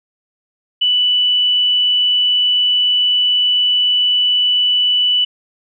sine tone, 2971 Hz, F#7, 6 cents sharp, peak -11 dBFS, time 0.81-5.25 s, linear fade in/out 10 ms, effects none

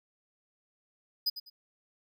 square tone with echo, 4978 Hz, D#8, in tune, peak -26 dBFS, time 1.26-1.3 s, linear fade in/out 10 ms, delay 100 ms, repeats 2, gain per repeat -12 dB, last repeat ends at 1.5 s, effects none

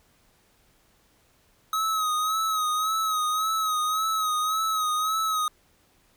square tone with vibrato, 1272 Hz, D#6, 38 cents sharp, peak -24 dBFS, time 1.73-5.48 s, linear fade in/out 2 ms, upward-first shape sine, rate 1.8 Hz, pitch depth 47 cents each way, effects pink hiss -63 dBFS RMS until 6.16 s

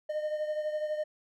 triangle beating tone pair, 608 / 620 Hz, D#5 / D#5, -40 / -6 cents, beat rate 12 Hz, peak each -29 / -36 dBFS, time 0.09-1.04 s, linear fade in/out 10 ms, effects none

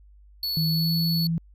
square tone, 4420 Hz, C#8, 6 cents flat, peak -26 dBFS, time 0.43-1.27 s, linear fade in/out 2 ms
sine tone with pitch glide, 160 to 165.26 Hz, D#3 to E3, +49 to +5 cents, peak -22 dBFS, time 0.57-1.38 s, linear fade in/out 0 ms, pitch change +56 cents, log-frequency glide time 0.68-0.97 s
effects added 50 Hz sine -49 dBFS peak until 1.54 s

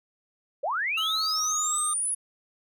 sine linear sweep, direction up, 490 to 10500 Hz, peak -25 dBFS, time 0.63-2.15 s, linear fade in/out 10 ms
square tone with pitch glide, 1293 to 1226.1 Hz, E6 to D#6, -34 to -26 cents, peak -31 dBFS, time 0.97-1.94 s, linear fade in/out 10 ms, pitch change -92 cents, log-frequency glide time 1.15-1.75 s
effects none

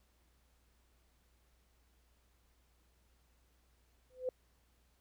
sine tone with exponential growth, 509 Hz, C5, 48 cents flat, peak -30 dBFS, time 4.1-4.29 s, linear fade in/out 2 ms, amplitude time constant 41 ms, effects added 60 Hz sine -70 dBFS peak until 5 s + pink hiss -75 dBFS RMS until 5 s

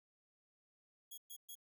5% pulse tone bursts, 3322 Hz, G#7, in tune, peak -40 dBFS, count 3, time 1.11-1.554 s, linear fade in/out 10 ms, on 68 ms, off 120 ms, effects none

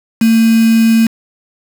sine tone with quantisation, 225.9 Hz, A3, 46 cents sharp, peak -6 dBFS, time 0.21-1.07 s, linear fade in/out 5 ms, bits 3, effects none

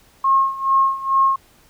sine tone with tremolo, 1079 Hz, C#6, 47 cents flat, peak -11 dBFS, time 0.24-1.36 s, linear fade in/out 5 ms, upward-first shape sine, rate 2.3 Hz, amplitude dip 85%, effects pink hiss -53 dBFS RMS until 1.69 s

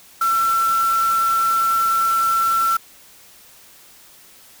sine tone in noise, 1345 Hz, E6, 34 cents sharp, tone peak -15 dBFS, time 0.21-2.77 s, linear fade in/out 5 ms, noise white, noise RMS -31 dBFS, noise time 0.21-2.77 s, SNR +13 dB, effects white hiss -47 dBFS RMS until 4.6 s

